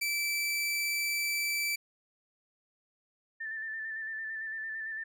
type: tone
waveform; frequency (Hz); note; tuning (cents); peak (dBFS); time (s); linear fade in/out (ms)
sawtooth; 2323; D7; -20; -26; 0.01-1.76; 10
type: tone with vibrato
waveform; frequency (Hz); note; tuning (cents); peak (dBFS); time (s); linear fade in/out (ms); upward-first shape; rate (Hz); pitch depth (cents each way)
sine; 1773; A6; +13; -35; 3.4-5.04; 10; square; 8.9; 24
effects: none